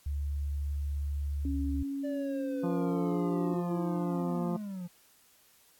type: tone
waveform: sine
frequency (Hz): 71.8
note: D2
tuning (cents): -39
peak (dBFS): -30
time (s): 0.06-1.83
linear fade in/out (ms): 5
type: tone with pitch glide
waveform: sine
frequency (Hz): 277.2 to 291.3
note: C#4 to D4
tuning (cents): 0 to -14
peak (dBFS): -32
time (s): 1.45-3.54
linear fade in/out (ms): 2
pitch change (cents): +86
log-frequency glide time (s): 2.9-3.18
type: linear sweep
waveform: triangle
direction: down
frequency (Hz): 587.3 to 170.8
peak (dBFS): -34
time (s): 2.03-4.88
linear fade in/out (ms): 20
type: harmonic tone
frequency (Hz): 174.61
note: F3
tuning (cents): 0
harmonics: 1 / 2 / 3 / 4 / 5 / 6 / 7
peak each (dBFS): -31 / -37 / -41 / -43 / -45 / -47 / -48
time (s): 2.63-4.57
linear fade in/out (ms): 10
effects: white hiss -63 dBFS RMS until 5.79 s + AAC 64 kbps